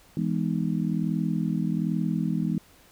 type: chord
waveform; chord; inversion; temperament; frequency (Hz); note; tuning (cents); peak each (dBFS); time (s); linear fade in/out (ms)
sine; E major seventh; none; just; 164.81 / 206 / 247.2 / 309; E3 / G#3 / B3 / D#4; 0 / -14 / +2 / -12; -27 / -28 / -31 / -33; 0.17-2.58; 2
effects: pink hiss -56 dBFS RMS until 2.91 s